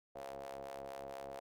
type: ring-modulated tone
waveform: sawtooth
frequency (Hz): 68.2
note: C#2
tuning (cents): -28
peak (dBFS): -38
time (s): 0.15-1.4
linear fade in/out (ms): 10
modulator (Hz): 616
effects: none